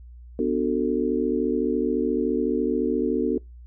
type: chord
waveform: sine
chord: B minor seventh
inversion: none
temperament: just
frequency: 246.9 / 296.3 / 370.4 / 444.5 Hz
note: B3 / D4 / F#4 / A4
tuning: 0 / +15 / +2 / +18 cents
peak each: -26 dBFS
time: 0.39-3.38 s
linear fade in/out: 2 ms
effects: noise-tail reverb RT60 0.2 s tail -24 dB re dry + added 60 Hz sine -41 dBFS peak until 3.66 s